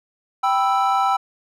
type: chord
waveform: triangle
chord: E minor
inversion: first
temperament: equal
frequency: 784 / 987.8 / 1318.5 Hz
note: G5 / B5 / E6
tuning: 0 / 0 / 0 cents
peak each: -17 / -21 / -19 dBFS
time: 0.43-1.17 s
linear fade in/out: 10 ms
effects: none